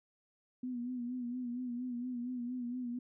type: tone with vibrato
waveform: sine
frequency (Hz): 246.1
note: B3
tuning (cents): -6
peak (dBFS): -36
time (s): 0.63-2.99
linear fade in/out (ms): 5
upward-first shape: sine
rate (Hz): 4.3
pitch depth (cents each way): 57
effects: none